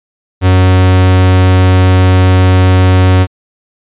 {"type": "tone", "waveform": "45% pulse", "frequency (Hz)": 92.5, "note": "F#2", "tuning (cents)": 0, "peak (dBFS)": -4, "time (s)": [0.41, 3.27], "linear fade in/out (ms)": 50, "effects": ["resampled to 8000 Hz"]}